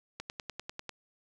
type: click train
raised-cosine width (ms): 0.2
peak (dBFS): -21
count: 8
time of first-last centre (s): 0.2-0.893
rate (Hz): 10.1
effects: none